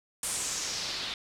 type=noise with low-pass filter sweep; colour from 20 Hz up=white; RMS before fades=-34 dBFS; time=0.23-1.14 s; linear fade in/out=2 ms; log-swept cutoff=9600 to 3600 Hz; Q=2.7; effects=none